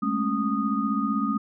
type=tone cluster; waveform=sine; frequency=205.2 / 220.8 / 275.1 / 1238 Hz; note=G#3 / A3 / C#4 / D#6; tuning=-21 / +6 / -13 / -9 cents; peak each=-28 dBFS; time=0.02-1.38 s; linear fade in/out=10 ms; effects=none